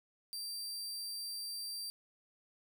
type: tone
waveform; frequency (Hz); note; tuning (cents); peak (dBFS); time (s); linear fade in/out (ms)
sawtooth; 4699; D8; 0; -37; 0.33-1.9; 0
effects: 12-bit